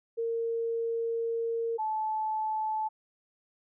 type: tone pair in turn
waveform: sine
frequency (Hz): 460 / 868.4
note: A#4 / A5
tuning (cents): -23 / -23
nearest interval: major seventh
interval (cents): 1100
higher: second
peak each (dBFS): -28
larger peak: neither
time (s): 0.17-1.78 / 1.78-2.89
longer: first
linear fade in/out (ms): 20
effects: none